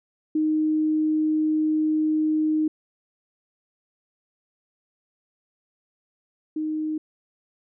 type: tone pair in turn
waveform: sine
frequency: 310 / 310 Hz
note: D#4 / D#4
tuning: -6 / -6 cents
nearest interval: unison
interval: 0 cents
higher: neither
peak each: -19 / -24 dBFS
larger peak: first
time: 0.35-2.68 / 6.56-6.98 s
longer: first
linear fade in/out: 5 ms
effects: none